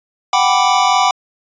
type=chord; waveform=square; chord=G major seventh; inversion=third; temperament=equal; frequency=740 / 784 / 987.8 / 1174.7 Hz; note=F#5 / G5 / B5 / D6; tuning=0 / 0 / 0 / 0 cents; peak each=-17 dBFS; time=0.33-1.11 s; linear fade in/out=2 ms; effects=resampled to 16000 Hz